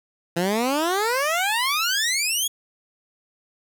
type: exponential sweep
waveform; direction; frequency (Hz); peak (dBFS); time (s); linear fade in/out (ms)
15% pulse; up; 165.7 to 3399; -14; 0.36-2.48; 10
effects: 8-bit